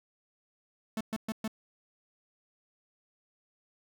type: tone bursts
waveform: 45% pulse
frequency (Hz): 219.8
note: A3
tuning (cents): -2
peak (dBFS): -31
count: 4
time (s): 0.97-1.478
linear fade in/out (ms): 2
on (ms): 37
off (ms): 120
effects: none